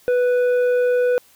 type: tone with tanh clipping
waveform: triangle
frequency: 493.9 Hz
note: B4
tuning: in tune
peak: -16 dBFS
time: 0.08-1.18 s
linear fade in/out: 0 ms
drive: 11 dB
effects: white hiss -53 dBFS RMS until 1.35 s